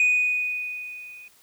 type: tone with level ramp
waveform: sine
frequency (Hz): 2482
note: D#7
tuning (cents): -5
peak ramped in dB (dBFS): -13 to -42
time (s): 0-1.28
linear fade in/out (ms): 2
effects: tanh soft clip ceiling -15 dBFS + white hiss -57 dBFS RMS until 1.42 s